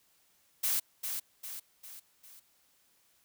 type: noise with echo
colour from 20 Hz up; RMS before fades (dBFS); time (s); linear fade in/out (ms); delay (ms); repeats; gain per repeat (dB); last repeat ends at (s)
blue; -30; 0.63-0.8; 10; 400; 4; -6; 2.4
effects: white hiss -69 dBFS RMS until 3.24 s